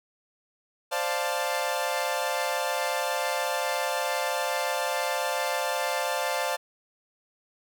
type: chord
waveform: sawtooth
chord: D minor seventh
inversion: third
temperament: equal with one note detuned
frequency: 523.3 / 589 / 698.5 / 880 Hz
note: C5 / D5 / F5 / A5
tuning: 0 / +5 / 0 / 0 cents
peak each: -28 dBFS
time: 0.91-6.57 s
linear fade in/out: 20 ms
effects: none